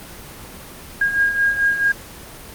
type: beating tone pair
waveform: sine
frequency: 1623 / 1627.6 Hz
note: G#6 / G#6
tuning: -40 / -35 cents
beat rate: 4.6 Hz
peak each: -22 / -16 dBFS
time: 1.01-1.92 s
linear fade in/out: 5 ms
effects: pink hiss -37 dBFS RMS until 2.54 s + Opus 24 kbps